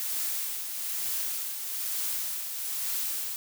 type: noise with tremolo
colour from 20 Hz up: blue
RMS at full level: -30 dBFS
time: 0-3.36 s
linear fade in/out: 0 ms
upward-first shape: triangle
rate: 1.1 Hz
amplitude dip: 50%
effects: none